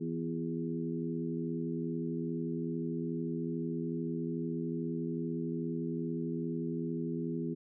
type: harmonic tone with a mistuned harmonic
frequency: 82.41 Hz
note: E2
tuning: in tune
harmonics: 2 / 3 / 4 / 5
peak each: -37 / -37 / -39 / -42 dBFS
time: 0-7.55 s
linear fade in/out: 20 ms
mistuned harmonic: 4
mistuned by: +45 cents
effects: none